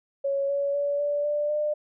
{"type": "tone with pitch steps", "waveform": "sine", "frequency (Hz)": [554.4, 563.1, 572, 581, 590.1, 599.4], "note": ["C#5", "C#5", "D5", "D5", "D5", "D5"], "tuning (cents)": [0, 27, -46, -19, 8, 35], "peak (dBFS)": -23, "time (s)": [0.24, 1.74], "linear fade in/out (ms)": 10, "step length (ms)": 250, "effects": []}